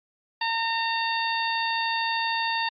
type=harmonic tone; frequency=913 Hz; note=A#5; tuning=36 cents flat; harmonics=1 / 2 / 3 / 4 / 5; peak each=-27 / -30 / -32 / -33 / -34 dBFS; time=0.41-2.69 s; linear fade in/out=5 ms; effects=Opus 48 kbps